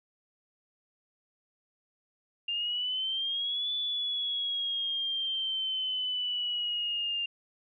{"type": "exponential two-way sweep", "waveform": "sine", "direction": "up then down", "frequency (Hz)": [2794, 3475, 2794], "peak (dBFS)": -29, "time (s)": [2.48, 7.26], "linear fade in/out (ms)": 5, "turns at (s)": 3.72, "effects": []}